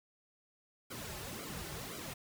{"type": "noise with flanger", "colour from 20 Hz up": "pink", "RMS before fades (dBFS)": -44, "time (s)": [0.9, 2.14], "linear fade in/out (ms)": 10, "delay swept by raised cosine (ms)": [1.1, 4.3], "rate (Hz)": 1.9, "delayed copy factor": -1, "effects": []}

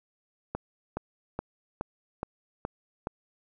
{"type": "click train", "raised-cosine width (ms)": 1, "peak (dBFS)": -17, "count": 7, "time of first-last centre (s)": [0.55, 3.071], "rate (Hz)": 2.38, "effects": []}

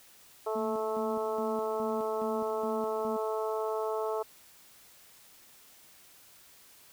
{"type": "harmonic tone", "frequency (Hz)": 218.4, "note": "A3", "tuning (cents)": -13, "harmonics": [2, 3, 4, 5, 6], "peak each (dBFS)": [-32, -36, -38, -40, -42], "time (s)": [0.46, 4.23], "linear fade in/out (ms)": 10}
{"type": "tone with tremolo", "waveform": "sine", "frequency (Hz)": 224.8, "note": "A3", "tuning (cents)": 37, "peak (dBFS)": -35, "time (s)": [0.55, 3.17], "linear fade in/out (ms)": 10, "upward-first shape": "square", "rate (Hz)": 2.4, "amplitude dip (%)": 75}
{"effects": ["white hiss -57 dBFS RMS until 6.92 s"]}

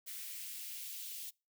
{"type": "noise with high-pass filter sweep", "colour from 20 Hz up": "blue", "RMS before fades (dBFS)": -45, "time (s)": [0.06, 1.31], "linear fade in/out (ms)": 20, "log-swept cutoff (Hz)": [2000, 3100], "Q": 1.6, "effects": ["noise-tail reverb RT60 0.3 s tail -26 dB re dry"]}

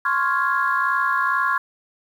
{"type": "chord", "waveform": "sine", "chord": "Db major seventh", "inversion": "third", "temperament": "equal", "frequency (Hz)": [1046.5, 1108.7, 1396.9, 1661.2], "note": ["C6", "Db6", "F6", "Ab6"], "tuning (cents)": [0, 0, 0, 0], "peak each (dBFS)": -23, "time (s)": [0.05, 1.58], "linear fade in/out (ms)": 5, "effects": ["tanh soft clip ceiling -8 dBFS", "8-bit"]}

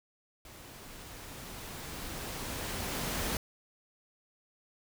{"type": "noise with level ramp", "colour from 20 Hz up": "pink", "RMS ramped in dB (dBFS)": [-51, -33], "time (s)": [0.45, 3.37], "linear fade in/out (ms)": 2, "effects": []}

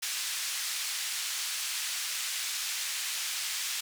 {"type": "band-pass noise", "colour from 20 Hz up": "white", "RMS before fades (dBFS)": -34, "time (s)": [0.02, 3.81], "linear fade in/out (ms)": 10, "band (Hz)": [1800, 7700], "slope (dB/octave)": 12, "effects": []}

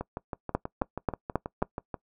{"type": "two click trains", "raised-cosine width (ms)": 1, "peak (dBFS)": [-19, -11], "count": [13, 5], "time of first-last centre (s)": [[0.01, 1.942], [0.55, 1.625]], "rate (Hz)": [6.21, 3.72], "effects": ["noise-tail reverb RT60 0.1 s tail -22 dB re dry"]}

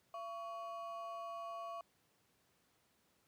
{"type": "ring-modulated tone", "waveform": "triangle", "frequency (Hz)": 901, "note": "A5", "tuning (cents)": 41, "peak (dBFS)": -38, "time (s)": [0.14, 1.81], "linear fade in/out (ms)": 2, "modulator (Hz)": 222, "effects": ["pink hiss -75 dBFS RMS until 3.27 s", "high-pass 100 Hz 12 dB/octave"]}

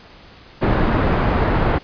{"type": "low-pass noise", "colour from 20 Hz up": "pink", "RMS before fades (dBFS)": -17, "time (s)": [0.61, 1.79], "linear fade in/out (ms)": 20, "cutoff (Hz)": 1400, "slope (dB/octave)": 12, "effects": ["pink hiss -44 dBFS RMS until 1.83 s", "resampled to 11025 Hz"]}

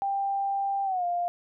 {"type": "tone with pitch glide", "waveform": "sine", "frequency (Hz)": [791, 700.6], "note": ["G5", "F5"], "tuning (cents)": [15, 5], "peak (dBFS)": -25, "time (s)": [0.02, 1.28], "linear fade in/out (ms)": 0, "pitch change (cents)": -210, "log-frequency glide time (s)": [0.84, 1.05], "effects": []}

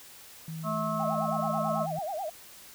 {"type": "tone", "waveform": "sine", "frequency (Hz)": 160.8, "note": "E3", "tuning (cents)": -43, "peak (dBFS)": -35, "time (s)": [0.48, 1.99], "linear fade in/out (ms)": 2}
{"type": "harmonic tone", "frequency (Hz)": 216.5, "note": "A3", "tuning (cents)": -28, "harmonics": [1, 3, 5, 6], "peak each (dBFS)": [-34, -34, -34, -34], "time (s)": [0.63, 1.87], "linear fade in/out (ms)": 50}
{"type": "tone with vibrato", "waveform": "sine", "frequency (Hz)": 700, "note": "F5", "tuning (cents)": 4, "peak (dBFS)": -31, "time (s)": [0.99, 2.3], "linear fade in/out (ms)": 10, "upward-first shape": "sine", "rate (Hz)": 9.2, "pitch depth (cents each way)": 250}
{"effects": ["white hiss -50 dBFS RMS until 2.74 s"]}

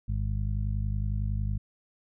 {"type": "harmonic tone", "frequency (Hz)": 50.9, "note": "G#1", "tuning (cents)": -34, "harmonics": [1, 2, 3, 4], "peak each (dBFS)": [-29, -30, -40, -40], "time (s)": [0.08, 1.58], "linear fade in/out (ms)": 10, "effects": []}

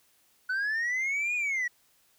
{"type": "linear two-way sweep", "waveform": "sine", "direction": "up then down", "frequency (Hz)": [1483, 2476, 1897], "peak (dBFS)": -24, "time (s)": [0.49, 1.68], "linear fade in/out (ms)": 10, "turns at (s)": 1.35, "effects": ["tanh soft clip ceiling -26 dBFS", "white hiss -66 dBFS RMS until 2.18 s"]}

